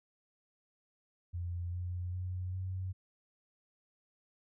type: tone with pitch steps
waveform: sine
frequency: 87.31 / 89.25 / 91.23 / 93.25 Hz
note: F2 / F2 / F#2 / F#2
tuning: 0 / +38 / -24 / +14 cents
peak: -35 dBFS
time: 1.33-2.93 s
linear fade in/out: 20 ms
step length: 400 ms
effects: none